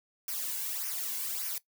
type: noise with flanger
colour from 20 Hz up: blue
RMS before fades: -35 dBFS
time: 0.28-1.58 s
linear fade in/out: 2 ms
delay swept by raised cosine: 0.25 to 1.65 ms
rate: 1.7 Hz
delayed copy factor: -0.7
effects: noise-tail reverb RT60 0.1 s tail -18 dB re dry